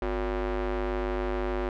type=ring-modulated tone; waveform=sawtooth; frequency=205.3 Hz; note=G#3; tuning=20 cents flat; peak=-20 dBFS; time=0.02-1.69 s; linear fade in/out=2 ms; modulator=156 Hz; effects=low-pass 2000 Hz 12 dB/octave